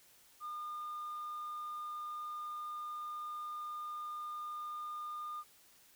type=tone; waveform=sine; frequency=1213 Hz; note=D#6; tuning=44 cents flat; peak=-38 dBFS; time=0.4-5.44 s; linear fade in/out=50 ms; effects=tanh soft clip ceiling -38 dBFS + white hiss -64 dBFS RMS until 5.95 s